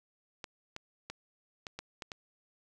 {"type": "clicks", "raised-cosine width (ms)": 0.2, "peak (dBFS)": -23, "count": 7, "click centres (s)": [0.442, 0.764, 1.1, 1.668, 1.79, 2.022, 2.118], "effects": []}